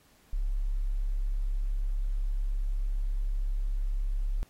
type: tone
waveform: sine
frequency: 34.35 Hz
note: C#1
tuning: 15 cents flat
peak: -26 dBFS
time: 0.33-4.43 s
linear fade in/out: 0 ms
effects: pink hiss -63 dBFS RMS until 4.49 s + AAC 48 kbps